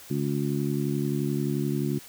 harmonic tone, 71.5 Hz, D2, 46 cents flat, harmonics 2 / 3 / 4 / 5, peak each -28 / -30 / -31 / -32 dBFS, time 0.1-1.99 s, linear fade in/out 10 ms, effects white hiss -47 dBFS RMS until 2.08 s

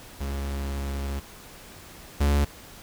45% pulse tone pair in turn, 69.3 / 71.54 Hz, C#2 / D2, 0 / -45 cents, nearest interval minor second, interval 55 cents, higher second, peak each -28 / -19 dBFS, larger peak second, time 0.2-1.2 / 2.2-2.45 s, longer first, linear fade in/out 10 ms, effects pink hiss -46 dBFS RMS until 2.82 s

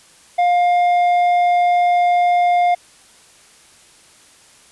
sine tone with tanh clipping, 707 Hz, F5, 21 cents sharp, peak -13 dBFS, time 0.38-2.75 s, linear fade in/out 10 ms, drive 7 dB, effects white hiss -48 dBFS RMS until 4.71 s + resampled to 24000 Hz

